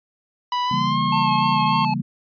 45% pulse tone with pitch glide, 986 to 1075.2 Hz, B5 to C6, -3 to +47 cents, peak -20 dBFS, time 0.52-1.85 s, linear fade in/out 2 ms, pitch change +150 cents, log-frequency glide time 0.64-1 s
sine chord, C# diminished seventh, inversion none, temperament equal with one note detuned, 138.59 / 166.54 / 196 / 233.1 Hz, C#3 / E3 / G3 / Bb3, 0 / +18 / 0 / 0 cents, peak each -27 dBFS, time 0.71-2.02 s, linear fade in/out 5 ms
square tone with vibrato, 880 Hz, A5, in tune, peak -21 dBFS, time 1.12-1.94 s, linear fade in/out 5 ms, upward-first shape sine, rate 3.4 Hz, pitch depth 37 cents each way
effects resampled to 11025 Hz

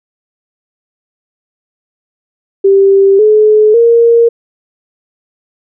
sine tone with pitch steps, 392 / 427.5 / 466.2 Hz, G4 / A4 / A#4, 0 / -50 / 0 cents, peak -3 dBFS, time 2.64-4.29 s, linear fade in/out 10 ms, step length 550 ms, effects none

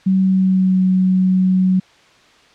sine tone with pitch glide, 189.7 to 186.12 Hz, F#3 to F#3, +43 to +10 cents, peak -11 dBFS, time 0.06-1.8 s, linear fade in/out 10 ms, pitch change -33 cents, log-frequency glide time 0.2-0.83 s, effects white hiss -49 dBFS RMS until 2.54 s + low-pass 4000 Hz 12 dB/octave

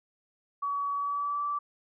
sine tone with pitch glide, 1134 to 1161.2 Hz, C#6 to D6, +39 to -20 cents, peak -28 dBFS, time 0.62-1.59 s, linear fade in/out 10 ms, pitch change +41 cents, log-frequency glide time 0.94-1.44 s, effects none

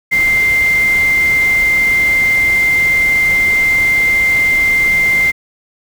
sine tone in noise, 2093 Hz, C7, in tune, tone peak -9 dBFS, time 0.11-5.32 s, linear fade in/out 20 ms, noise pink, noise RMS -26 dBFS, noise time 0.11-5.32 s, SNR +14 dB, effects none

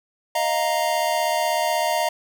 square chord, Eb suspended second, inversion none, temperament equal, 622.3 / 698.5 / 932.3 Hz, Eb5 / F5 / Bb5, 0 / 0 / 0 cents, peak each -25 dBFS, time 0.35-2.09 s, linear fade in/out 5 ms, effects none

